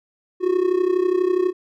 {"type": "tone with amplitude modulation", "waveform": "triangle", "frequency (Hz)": 365.3, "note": "F#4", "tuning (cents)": -22, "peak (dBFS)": -11, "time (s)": [0.4, 1.53], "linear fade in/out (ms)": 50, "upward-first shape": "sine", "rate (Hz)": 32.2, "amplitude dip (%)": 80, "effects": []}